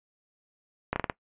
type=slowing click train; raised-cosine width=0.5 ms; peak=-12 dBFS; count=5; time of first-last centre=0.93-1.098 s; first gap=30 ms; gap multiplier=1.23; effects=noise-tail reverb RT60 0.1 s tail -20 dB re dry + resampled to 8000 Hz